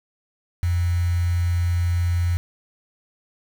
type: tone with quantisation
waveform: sine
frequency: 87 Hz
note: F2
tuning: 6 cents flat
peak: -18 dBFS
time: 0.63-2.37 s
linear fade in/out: 0 ms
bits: 6
effects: none